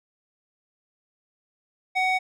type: tone with band-pass filter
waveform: square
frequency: 747 Hz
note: F#5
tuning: 16 cents sharp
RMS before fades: -23 dBFS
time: 1.95-2.19 s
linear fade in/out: 20 ms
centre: 1700 Hz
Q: 3.4
effects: none